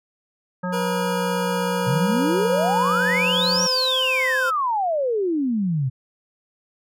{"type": "harmonic tone", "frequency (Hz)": 180.9, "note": "F#3", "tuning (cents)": -39, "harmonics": [1, 3, 5, 7, 9], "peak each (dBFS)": [-25, -30, -32, -33, -35], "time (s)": [0.63, 3.67], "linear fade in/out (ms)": 10}
{"type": "tone with pitch glide", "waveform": "25% pulse", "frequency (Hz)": [480.3, 517.8], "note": ["B4", "C5"], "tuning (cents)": [-48, -18], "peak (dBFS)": -20, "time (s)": [0.72, 4.51], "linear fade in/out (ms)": 20, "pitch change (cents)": 130, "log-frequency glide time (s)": [2.56, 3.91]}
{"type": "exponential two-way sweep", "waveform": "sine", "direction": "up then down", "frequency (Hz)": [123.47, 5830, 123.47], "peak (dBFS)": -19, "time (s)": [1.86, 5.9], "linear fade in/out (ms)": 20, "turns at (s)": 3.63}
{"effects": []}